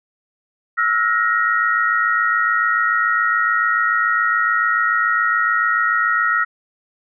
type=tone cluster; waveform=sine; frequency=1317 / 1424 / 1882 Hz; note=E6 / F6 / A#6; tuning=-2 / +33 / +16 cents; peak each=-19 dBFS; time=0.77-6.45 s; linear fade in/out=20 ms; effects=none